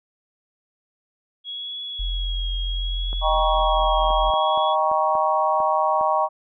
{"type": "tone with vibrato", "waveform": "sine", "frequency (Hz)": 3322, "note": "G#7", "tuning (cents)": 0, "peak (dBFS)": -29, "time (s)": [1.44, 4.76], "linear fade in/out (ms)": 50, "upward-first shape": "triangle", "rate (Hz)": 0.67, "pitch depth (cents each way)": 32}
{"type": "tone", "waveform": "sine", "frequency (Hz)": 43.65, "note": "F1", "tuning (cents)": 0, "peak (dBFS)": -23, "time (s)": [1.99, 4.31], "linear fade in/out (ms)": 10}
{"type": "clicks", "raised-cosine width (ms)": 1, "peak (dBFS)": -23, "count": 8, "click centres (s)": [3.13, 4.105, 4.338, 4.576, 4.915, 5.153, 5.603, 6.011]}
{"type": "chord", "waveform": "sine", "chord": "Eb dominant seventh", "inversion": "none", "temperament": "equal with one note detuned", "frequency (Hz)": [622.3, 784, 948.1, 1108.7], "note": ["Eb5", "G5", "Bb5", "Db6"], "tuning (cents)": [0, 0, 29, 0], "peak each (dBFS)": -23, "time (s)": [3.21, 6.29], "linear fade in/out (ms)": 50}
{"effects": []}